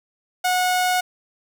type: tone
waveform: sawtooth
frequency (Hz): 730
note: F#5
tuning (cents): -24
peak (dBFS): -14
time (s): 0.44-1.01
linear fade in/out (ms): 10
effects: none